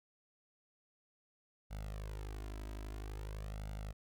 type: tone with flanger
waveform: sawtooth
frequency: 51.91 Hz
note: G#1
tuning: in tune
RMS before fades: -44 dBFS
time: 1.7-3.93 s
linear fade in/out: 20 ms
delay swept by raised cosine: 1.4 to 3.1 ms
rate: 0.5 Hz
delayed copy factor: +0.85
effects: none